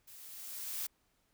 blue noise with level ramp, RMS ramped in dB -54 to -37 dBFS, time 0.07-0.87 s, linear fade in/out 10 ms, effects pink hiss -75 dBFS RMS until 1.33 s

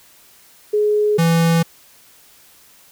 sine / square tone pair in turn, 420 / 166.24 Hz, G#4 / E3, +19 / +15 cents, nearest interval octave + major third, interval 1604 cents, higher first, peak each -13 dBFS, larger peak neither, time 0.73-1.18 / 1.18-1.63 s, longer neither, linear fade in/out 10 ms, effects white hiss -49 dBFS RMS until 2.91 s

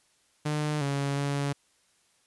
sawtooth tone with pitch steps, 150.5 / 140.2 / 141.7 Hz, D3 / C#3 / C#3, +43 / +20 / +38 cents, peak -23 dBFS, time 0.45-1.53 s, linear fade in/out 10 ms, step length 360 ms, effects white hiss -67 dBFS RMS until 2.26 s + resampled to 24000 Hz

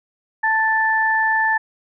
sine tone pair together, 883.6 / 1760 Hz, A5 / A6, +7 / 0 cents, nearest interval octave, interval 1193 cents, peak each -19 / -17 dBFS, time 0.43-1.58 s, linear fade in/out 10 ms, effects none

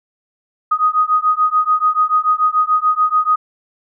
sine beating tone pair, 1244.5 / 1251.4 Hz, D#6 / D#6, 0 / +10 cents, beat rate 6.9 Hz, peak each -15 dBFS, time 0.71-3.36 s, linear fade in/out 10 ms, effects none

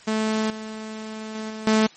sawtooth tone with level steps, 218 Hz, A3, 16 cents flat, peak -17 / -28 / -25 / -28 / -12 dBFS, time 0.07-1.87 s, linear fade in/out 10 ms, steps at 0.5 / 1.35 / 1.5 / 1.67 s, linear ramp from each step 2 ms, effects white hiss -48 dBFS RMS until 1.96 s + MP3 32 kbps

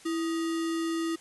sine tone with sample-and-hold, 329.6 Hz, E4, in tune, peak -27 dBFS, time 0.05-1.16 s, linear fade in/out 10 ms, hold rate 1575 Hz, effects white hiss -53 dBFS RMS until 1.2 s + resampled to 24000 Hz

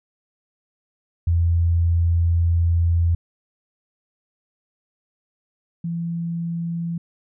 sine tone pair in turn, 84.7 / 168.67 Hz, E2 / E3, +48 / +40 cents, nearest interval octave, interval 1192 cents, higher second, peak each -15 / -23 dBFS, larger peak first, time 1.27-3.15 / 5.84-6.98 s, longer first, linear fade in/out 5 ms, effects none

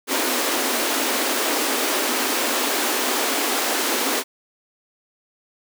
pink high-pass noise, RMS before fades -22 dBFS, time 0.07-4.24 s, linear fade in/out 50 ms, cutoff 240 Hz, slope 96 dB/octave, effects none

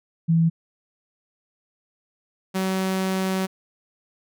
sine / sawtooth tone pair in turn, 164.81 / 189.15 Hz, E3 / F#3, 0 / +38 cents, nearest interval major second, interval 238 cents, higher second, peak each -15 / -18 dBFS, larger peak first, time 0.28-0.5 / 2.54-3.47 s, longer second, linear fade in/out 20 ms, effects none

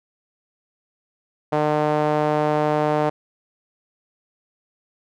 sawtooth tone with band-pass filter, 151 Hz, D3, 48 cents sharp, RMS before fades -20 dBFS, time 1.52-3.1 s, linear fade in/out 10 ms, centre 670 Hz, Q 1.6, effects none

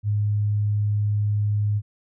sine tone, 104.1 Hz, G#2, 5 cents sharp, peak -19 dBFS, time 0.03-1.82 s, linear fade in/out 50 ms, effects none

